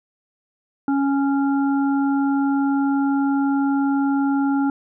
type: harmonic tone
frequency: 277.2 Hz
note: C#4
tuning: in tune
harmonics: 1 / 3 / 5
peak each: -17 / -27 / -31 dBFS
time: 0.88-4.7 s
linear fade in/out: 2 ms
effects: none